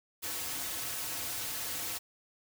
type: noise with comb filter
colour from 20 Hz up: white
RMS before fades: -37 dBFS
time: 0.22-1.99 s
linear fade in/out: 20 ms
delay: 5 ms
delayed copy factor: -0.8
effects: none